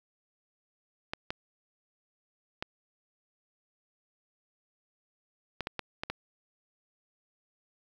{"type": "clicks", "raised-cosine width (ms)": 0.3, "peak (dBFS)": -17, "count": 8, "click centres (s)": [1.135, 1.305, 2.625, 5.607, 5.671, 5.793, 6.035, 6.1], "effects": ["8-bit"]}